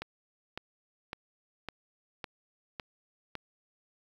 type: click train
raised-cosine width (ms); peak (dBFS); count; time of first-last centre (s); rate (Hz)
0.3; -21; 7; 0.02-3.353; 1.8
effects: 9-bit